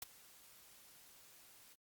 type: noise with ADSR envelope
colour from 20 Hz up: white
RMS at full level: -41 dBFS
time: 0.02-1.76 s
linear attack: 3 ms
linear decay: 17 ms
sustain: -21 dB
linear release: 35 ms
effects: Opus 48 kbps